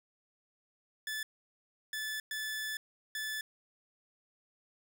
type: tone bursts at uneven times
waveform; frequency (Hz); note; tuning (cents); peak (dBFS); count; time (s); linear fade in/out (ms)
sawtooth; 1738; A6; -22; -32; 4; 1.07-1.23 / 1.93-2.2 / 2.31-2.77 / 3.15-3.41; 2
effects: 11-bit